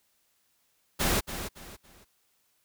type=noise with echo; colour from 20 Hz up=pink; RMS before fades=-26 dBFS; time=0.99-1.21 s; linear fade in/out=20 ms; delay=280 ms; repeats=3; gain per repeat=-10 dB; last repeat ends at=2.05 s; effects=white hiss -71 dBFS RMS until 2.64 s